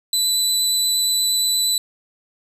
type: tone with vibrato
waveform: 25% pulse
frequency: 3987 Hz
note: B7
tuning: 16 cents sharp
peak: -12 dBFS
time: 0.13-1.78 s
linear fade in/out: 2 ms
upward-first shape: triangle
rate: 8.5 Hz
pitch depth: 11 cents each way
effects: none